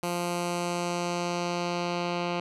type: tone with low-pass filter sweep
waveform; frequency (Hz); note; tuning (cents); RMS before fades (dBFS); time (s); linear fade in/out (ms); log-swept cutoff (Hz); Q
10% pulse; 174.6; F3; 0; -30; 0.03-2.4; 2; 12000 to 3500; 1.3
effects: none